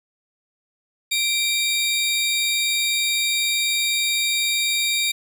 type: tone pair together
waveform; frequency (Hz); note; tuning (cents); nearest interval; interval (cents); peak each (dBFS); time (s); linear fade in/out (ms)
sawtooth; 2349 / 3729; D7 / A#7; 0 / 0; minor sixth; 800; -19; 1.11-5.12; 10
effects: none